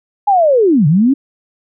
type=linear two-way sweep; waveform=sine; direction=down then up; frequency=840 to 137.8 to 286 Hz; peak=-7 dBFS; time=0.27-1.14 s; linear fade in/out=10 ms; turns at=0.87 s; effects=none